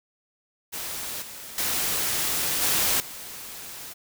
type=noise with level steps; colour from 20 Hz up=white; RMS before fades=-33 / -40 / -26 / -23 / -39 dBFS; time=0.72-3.94 s; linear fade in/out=20 ms; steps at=1.22 / 1.58 / 2.62 / 3 s; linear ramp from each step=2 ms; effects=none